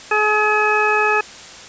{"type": "harmonic tone", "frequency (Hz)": 424.4, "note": "G#4", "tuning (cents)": 38, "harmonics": [1, 2, 3, 4, 6], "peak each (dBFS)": [-20, -20, -20, -20, -20], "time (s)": [0.11, 1.21], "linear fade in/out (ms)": 5, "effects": ["white hiss -37 dBFS RMS until 1.68 s", "resampled to 16000 Hz"]}